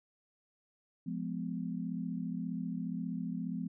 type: chord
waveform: sine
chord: F diminished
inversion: none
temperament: just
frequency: 174.61 / 209.5 / 251.4 Hz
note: F3 / Ab3 / Cb4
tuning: 0 / +15 / +31 cents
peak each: -38 / -40 / -39 dBFS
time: 1.06-3.68 s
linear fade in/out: 10 ms
effects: none